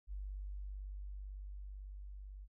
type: tone with level ramp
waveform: sine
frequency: 49 Hz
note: G1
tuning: in tune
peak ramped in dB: -40 to -47 dBFS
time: 0.07-2.48 s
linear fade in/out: 50 ms
effects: none